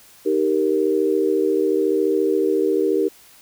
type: chord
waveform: sine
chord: Eb major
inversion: none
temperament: equal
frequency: 311.1 / 392 / 466.2 Hz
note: Eb4 / G4 / Bb4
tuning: 0 / 0 / 0 cents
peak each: -22 / -19 / -21 dBFS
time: 0.25-3.09 s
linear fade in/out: 20 ms
effects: white hiss -49 dBFS RMS until 3.41 s